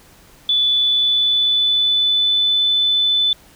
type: tone with pitch glide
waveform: sine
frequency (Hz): 3470 to 3506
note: A7 to A7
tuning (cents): -25 to -7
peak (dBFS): -13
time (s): 0.49-3.33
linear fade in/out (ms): 2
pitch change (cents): +18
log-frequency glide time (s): 0.69-2.66
effects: pink hiss -48 dBFS RMS until 3.55 s